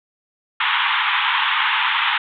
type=band-pass noise; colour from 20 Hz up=pink; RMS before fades=-19 dBFS; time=0.6-2.18 s; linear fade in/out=5 ms; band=850 to 3600 Hz; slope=96 dB/octave; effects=none